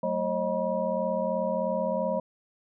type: tone cluster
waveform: sine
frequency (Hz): 187.5 / 223.4 / 538 / 621 / 965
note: F#3 / A3 / C5 / D#5 / B5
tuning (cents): +23 / +27 / +48 / -3 / -40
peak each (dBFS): -34 / -35 / -29 / -30 / -34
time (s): 0.03-2.2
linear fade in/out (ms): 5
effects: none